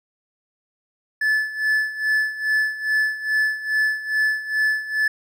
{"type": "tone with tremolo", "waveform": "triangle", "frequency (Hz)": 1734, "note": "A6", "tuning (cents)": -26, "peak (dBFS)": -14, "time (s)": [1.21, 5.08], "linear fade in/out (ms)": 5, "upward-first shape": "sine", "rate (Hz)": 2.4, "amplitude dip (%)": 80, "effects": []}